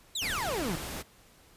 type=exponential sweep; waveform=30% pulse; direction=down; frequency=4114 to 144.7 Hz; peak=-28 dBFS; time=0.15-0.76 s; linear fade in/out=5 ms
type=noise; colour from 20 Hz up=pink; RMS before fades=-38 dBFS; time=0.21-1.03 s; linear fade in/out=20 ms
effects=pink hiss -59 dBFS RMS until 1.56 s + resampled to 32000 Hz